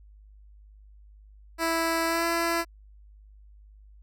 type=tone with pitch glide; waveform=10% pulse; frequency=329.6 to 336.3 Hz; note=E4 to E4; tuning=0 to +35 cents; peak=-16 dBFS; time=1.58-2.65 s; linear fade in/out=50 ms; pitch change=+35 cents; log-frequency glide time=2.06-2.26 s; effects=added 51 Hz sine -49 dBFS peak until 4.02 s